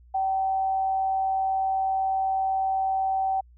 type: tone with amplitude modulation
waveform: sine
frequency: 768 Hz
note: G5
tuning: 36 cents flat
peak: -21 dBFS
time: 0.14-3.41 s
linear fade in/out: 10 ms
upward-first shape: sine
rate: 162 Hz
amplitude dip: 25%
effects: added 60 Hz sine -50 dBFS peak until 3.57 s